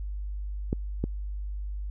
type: clicks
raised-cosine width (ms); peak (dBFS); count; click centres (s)
3; -14; 2; 0.729 / 1.04
effects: added 50 Hz sine -31 dBFS peak until 1.9 s